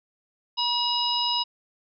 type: harmonic tone with a mistuned harmonic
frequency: 961 Hz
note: B5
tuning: 48 cents flat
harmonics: 1 / 3 / 4 / 5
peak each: -28 / -28 / -28 / -28 dBFS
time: 0.57-1.44 s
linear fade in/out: 20 ms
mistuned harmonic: 5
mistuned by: +74 cents
effects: none